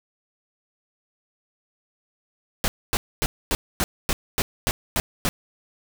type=noise bursts; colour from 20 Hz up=pink; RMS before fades=-22 dBFS; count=10; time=2.64-5.29 s; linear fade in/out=0 ms; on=40 ms; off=250 ms; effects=none